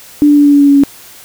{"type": "tone with pitch steps", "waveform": "sine", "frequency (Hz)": [293.7, 291.7, 289.7, 287.7, 285.7, 283.7, 281.7, 279.8], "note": ["D4", "D4", "D4", "D4", "D4", "C#4", "C#4", "C#4"], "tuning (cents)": [0, -12, -24, -36, -48, 40, 28, 16], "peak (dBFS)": -3, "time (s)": [0.22, 0.836], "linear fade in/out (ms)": 0, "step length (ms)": 77, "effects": ["white hiss -36 dBFS RMS until 1.24 s"]}